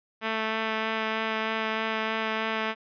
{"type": "tone with vibrato", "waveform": "5% pulse", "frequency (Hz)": 220.6, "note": "A3", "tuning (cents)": 5, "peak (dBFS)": -15, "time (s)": [0.21, 2.75], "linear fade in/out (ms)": 50, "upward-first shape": "sine", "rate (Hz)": 3.2, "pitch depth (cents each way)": 10, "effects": ["resampled to 11025 Hz"]}